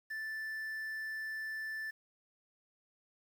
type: tone with quantisation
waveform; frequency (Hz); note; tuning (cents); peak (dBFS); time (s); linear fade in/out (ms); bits
triangle; 1760; A6; 0; -36; 0.1-1.91; 10; 10
effects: none